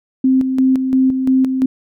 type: tone with tremolo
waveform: sine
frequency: 261.6 Hz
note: C4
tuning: in tune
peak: -9 dBFS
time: 0.24-1.66 s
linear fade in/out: 5 ms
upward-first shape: square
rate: 2.9 Hz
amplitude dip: 50%
effects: none